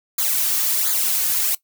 blue noise with flanger, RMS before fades -20 dBFS, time 0.18-1.55 s, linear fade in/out 5 ms, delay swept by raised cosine 0.35 to 3.05 ms, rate 1.4 Hz, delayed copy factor -0.9, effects noise-tail reverb RT60 0.1 s tail -18 dB re dry

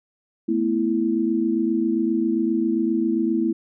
sine chord, A suspended second, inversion none, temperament just, 220 / 247.5 / 330 Hz, A3 / B3 / E4, 0 / +4 / +2 cents, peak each -24 / -25 / -21 dBFS, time 0.48-3.53 s, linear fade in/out 10 ms, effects none

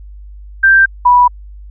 sine tone pair in turn, 1574 / 981.3 Hz, G6 / B5, +7 / -11 cents, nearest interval minor sixth, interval 818 cents, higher first, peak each -4 dBFS, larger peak neither, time 0.63-0.86 / 1.05-1.28 s, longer neither, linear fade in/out 10 ms, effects added 50 Hz sine -30 dBFS peak until 1.7 s

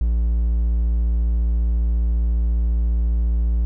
triangle tone, 57.3 Hz, A#1, 29 cents flat, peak -14 dBFS, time 0.01-3.65 s, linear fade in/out 0 ms, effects none

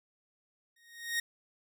sawtooth tone with exponential growth, 1864.7 Hz, A#6, in tune, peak -24 dBFS, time 0.76-1.2 s, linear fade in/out 5 ms, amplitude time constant 95 ms, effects none

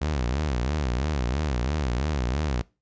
sawtooth tone with vibrato, 67.8 Hz, C#2, 38 cents flat, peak -20 dBFS, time 0.01-2.62 s, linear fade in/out 10 ms, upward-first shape sine, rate 3 Hz, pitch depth 240 cents each way, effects noise-tail reverb RT60 0.3 s tail -23 dB re dry + resampled to 16000 Hz

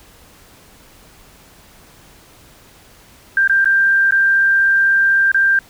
sine tone with dropouts, 1584 Hz, G6, 18 cents sharp, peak -10 dBFS, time 3.37-5.59 s, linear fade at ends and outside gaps 2 ms, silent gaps 3.476-3.496 / 3.645-3.656 / 4.109-4.122 / 5.317-5.345 s, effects pink hiss -46 dBFS RMS until 5.69 s

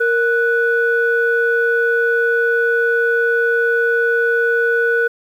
sine tone pair together, 465.8 / 1480 Hz, A#4 / F#6, -1 / 0 cents, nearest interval octave + minor sixth, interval 2001 cents, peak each -15 dBFS, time 0-5.08 s, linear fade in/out 10 ms, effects tanh soft clip ceiling -5 dBFS + 8-bit

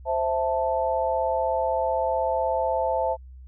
sine chord, A minor, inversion first, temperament equal, 523.3 / 659.3 / 880 Hz, C5 / E5 / A5, 0 / 0 / 0 cents, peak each -26 dBFS, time 0.05-3.17 s, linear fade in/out 50 ms, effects added 64 Hz sine -41 dBFS peak until 3.47 s

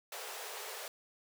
pink high-pass noise, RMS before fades -44 dBFS, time 0.12-0.88 s, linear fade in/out 2 ms, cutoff 400 Hz, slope 96 dB/octave, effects none

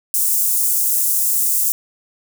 white high-pass noise, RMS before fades -17 dBFS, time 0.14-1.72 s, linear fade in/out 0 ms, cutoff 7400 Hz, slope 24 dB/octave, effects none

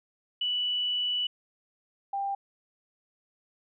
sine tone pair in turn, 2960 / 793.1 Hz, F#7 / G5, 0 / +20 cents, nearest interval octave + major seventh, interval 2280 cents, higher first, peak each -26 / -28 dBFS, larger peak first, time 0.41-1.27 / 2.13-2.35 s, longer first, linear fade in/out 5 ms, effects none

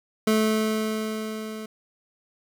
25% pulse tone with level ramp, 217.6 Hz, A3, 19 cents flat, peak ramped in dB -14 to -30 dBFS, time 0.27-1.66 s, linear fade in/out 5 ms, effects none

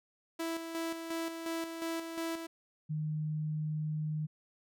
sawtooth tone with tremolo, 329.6 Hz, E4, in tune, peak -30 dBFS, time 0.39-2.47 s, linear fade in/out 10 ms, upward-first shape square, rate 2.8 Hz, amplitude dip 50%
sine tone, 153.7 Hz, D#3, 21 cents flat, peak -32 dBFS, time 2.89-4.27 s, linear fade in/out 20 ms
effects none

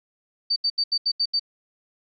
sine tone bursts, 4600 Hz, D8, 37 cents flat, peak -19 dBFS, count 7, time 0.5-1.396 s, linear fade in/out 10 ms, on 62 ms, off 77 ms, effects none

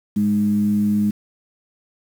sine tone with frequency modulation, 207.7 Hz, G#3, in tune, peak -15 dBFS, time 0.16-1.11 s, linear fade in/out 10 ms, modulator 102 Hz, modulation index 0.37, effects 7-bit

